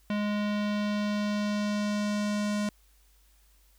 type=tone with low-pass filter sweep; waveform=square; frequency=207.7 Hz; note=G#3; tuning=in tune; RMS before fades=-29 dBFS; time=0.1-2.69 s; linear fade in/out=2 ms; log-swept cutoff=3100 to 8300 Hz; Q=1.2; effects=added 50 Hz sine -60 dBFS peak until 3.78 s + white hiss -66 dBFS RMS until 3.78 s